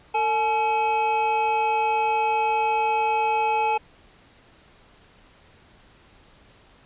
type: tone pair together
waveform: square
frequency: 452.4 / 854 Hz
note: A4 / G#5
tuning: +48 / +48 cents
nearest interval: major seventh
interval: 1100 cents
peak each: -29 / -21 dBFS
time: 0.14-3.78 s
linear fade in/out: 10 ms
effects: pink hiss -54 dBFS RMS until 6.85 s + resampled to 8000 Hz